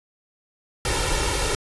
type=noise with comb filter; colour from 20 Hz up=pink; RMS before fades=-23 dBFS; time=0.85-1.55 s; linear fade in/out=2 ms; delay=2.2 ms; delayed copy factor=+0.75; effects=resampled to 24000 Hz